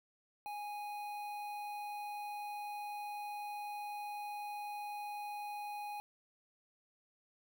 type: tone with notch filter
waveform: square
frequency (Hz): 828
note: G#5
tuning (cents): -5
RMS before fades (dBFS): -43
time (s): 0.46-6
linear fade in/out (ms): 0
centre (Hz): 6800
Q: 0.62
effects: none

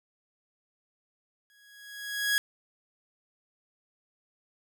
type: tone with exponential growth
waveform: sawtooth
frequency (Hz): 1661.2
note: G#6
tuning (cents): 0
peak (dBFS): -18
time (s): 1.5-2.38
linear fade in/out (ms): 0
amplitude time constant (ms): 190
effects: none

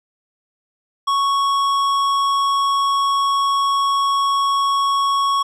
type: tone with tanh clipping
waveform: triangle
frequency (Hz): 1108.7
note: C#6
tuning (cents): 0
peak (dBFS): -17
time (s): 1.07-5.43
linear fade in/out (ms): 10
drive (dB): 17
effects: none

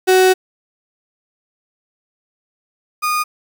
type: tone pair in turn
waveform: 35% pulse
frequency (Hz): 373.2 / 1227.3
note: F#4 / D#6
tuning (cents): +15 / -24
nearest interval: octave + major sixth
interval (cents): 2061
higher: second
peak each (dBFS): -7 / -14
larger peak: first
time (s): 0.07-0.34 / 3.02-3.24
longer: first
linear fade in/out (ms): 20
effects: 8-bit

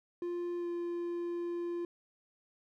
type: tone with pitch glide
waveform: triangle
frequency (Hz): 349.2 to 345.8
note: F4 to F4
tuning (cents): 0 to -17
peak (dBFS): -32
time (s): 0.22-1.85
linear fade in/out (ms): 2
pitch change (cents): -17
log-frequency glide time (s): 0.58-0.67
effects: none

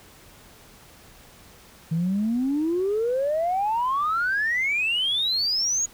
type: exponential sweep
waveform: sine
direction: up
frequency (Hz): 157.5 to 6810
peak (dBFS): -20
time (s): 1.91-5.86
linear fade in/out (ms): 10
effects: tanh soft clip ceiling -17 dBFS + pink hiss -50 dBFS RMS until 5.93 s

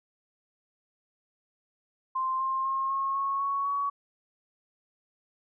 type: tone with pitch steps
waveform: sine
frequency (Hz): 1046.5 / 1059.3 / 1072.2 / 1085.3 / 1098.5 / 1111.9 / 1125.5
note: C6 / C6 / C6 / C#6 / C#6 / C#6 / C#6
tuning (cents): 0 / +21 / +42 / -37 / -16 / +5 / +26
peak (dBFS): -26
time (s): 2.15-3.9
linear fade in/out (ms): 10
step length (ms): 250
effects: none

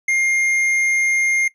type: tone with tanh clipping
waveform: sine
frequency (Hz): 2120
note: C7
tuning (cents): +22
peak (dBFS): -17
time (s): 0.08-1.48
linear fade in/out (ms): 5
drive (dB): 10
effects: noise-tail reverb RT60 0.1 s tail -17 dB re dry + resampled to 24000 Hz

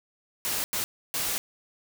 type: noise bursts at uneven times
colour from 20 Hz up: white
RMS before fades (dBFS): -29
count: 3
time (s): 0.45-0.64 / 0.73-0.84 / 1.14-1.38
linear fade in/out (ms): 0
effects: none

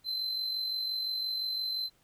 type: tone with amplitude modulation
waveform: triangle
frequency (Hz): 4077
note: C8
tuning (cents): -46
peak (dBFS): -28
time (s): 0.04-1.9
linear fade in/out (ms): 50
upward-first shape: sine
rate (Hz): 45.8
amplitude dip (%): 40
effects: pink hiss -68 dBFS RMS until 2.03 s

